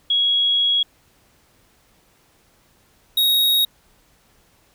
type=tone pair in turn; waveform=sine / square; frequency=3322 / 3771 Hz; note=G#7 / A#7; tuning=0 / +19 cents; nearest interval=major second; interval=219 cents; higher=second; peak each=-15 dBFS; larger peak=neither; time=0.1-0.83 / 3.17-3.65 s; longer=first; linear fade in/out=5 ms; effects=pink hiss -58 dBFS RMS until 4.74 s